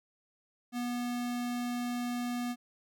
square tone, 243.2 Hz, B3, 26 cents flat, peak -33 dBFS, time 0.72-2.56 s, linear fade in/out 50 ms, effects none

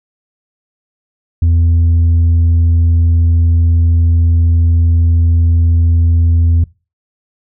sine tone, 83.6 Hz, E2, 25 cents sharp, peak -4 dBFS, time 1.42-6.64 s, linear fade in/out 5 ms, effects noise-tail reverb RT60 0.3 s tail -24 dB re dry + tanh soft clip ceiling -6 dBFS

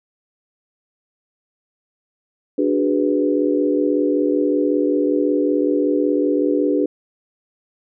sine chord, G# half-diminished seventh, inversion second, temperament equal, 293.7 / 370 / 415.3 / 493.9 Hz, D4 / F#4 / G#4 / B4, 0 / 0 / 0 / 0 cents, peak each -18 / -22 / -22 / -22 dBFS, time 2.58-6.86 s, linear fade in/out 5 ms, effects none

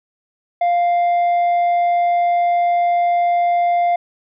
sine tone with tanh clipping, 698.5 Hz, F5, in tune, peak -14 dBFS, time 0.61-3.96 s, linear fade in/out 5 ms, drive 4 dB, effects none

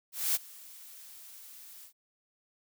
blue noise with ADSR envelope, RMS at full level -27 dBFS, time 0.12-1.93 s, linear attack 230 ms, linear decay 25 ms, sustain -23 dB, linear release 89 ms, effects none

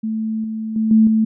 sine tone with level steps, 220 Hz, A3, in tune, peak -19 / -22 / -15 / -8 / -12 dBFS, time 0.03-1.25 s, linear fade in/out 10 ms, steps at 0.44 / 0.76 / 0.91 / 1.07 s, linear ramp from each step 2 ms, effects none

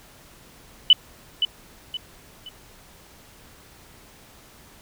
sine tone with echo, 2989 Hz, F#7, 17 cents sharp, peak -8 dBFS, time 0.9-0.93 s, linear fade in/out 2 ms, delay 520 ms, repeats 3, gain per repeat -9 dB, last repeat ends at 2.49 s, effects pink hiss -50 dBFS RMS until 4.81 s

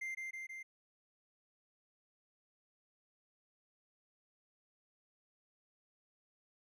triangle tone with echo, 2093 Hz, C7, in tune, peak -37 dBFS, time 0.01-0.15 s, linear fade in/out 10 ms, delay 160 ms, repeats 3, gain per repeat -2 dB, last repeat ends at 0.63 s, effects none

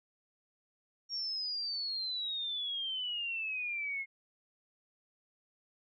sine exponential sweep, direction down, 5600 to 2145 Hz, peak -34 dBFS, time 1.09-4.06 s, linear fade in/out 50 ms, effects none

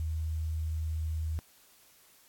sine tone with quantisation, 79.3 Hz, D#2, 33 cents sharp, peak -30 dBFS, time 0-1.39 s, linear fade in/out 0 ms, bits 10, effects white hiss -61 dBFS RMS until 2.28 s + AAC 64 kbps

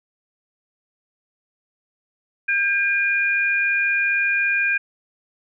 sine tone pair together, 1600.7 / 2426 Hz, G6 / D#7, +36 / -44 cents, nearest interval perfect fifth, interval 720 cents, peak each -20 dBFS, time 2.48-4.78 s, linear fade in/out 10 ms, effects none

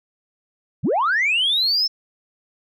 sine linear sweep, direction up, 87.31 to 5360 Hz, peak -15 dBFS, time 0.83-1.88 s, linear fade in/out 20 ms, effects tanh soft clip ceiling -13 dBFS

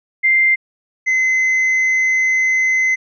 sine / triangle tone pair in turn, 2092 / 2050 Hz, C7 / C7, -1 / -36 cents, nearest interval unison, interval 35 cents, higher first, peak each -10 / -11 dBFS, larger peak first, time 0.23-0.56 / 1.06-2.96 s, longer second, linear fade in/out 20 ms, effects resampled to 16000 Hz

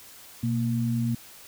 sine tone pair together, 122.19 / 231.3 Hz, B2 / A#3, -18 / -13 cents, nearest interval major seventh, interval 1105 cents, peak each -26 dBFS, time 0.43-1.15 s, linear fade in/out 5 ms, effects white hiss -48 dBFS RMS until 1.47 s

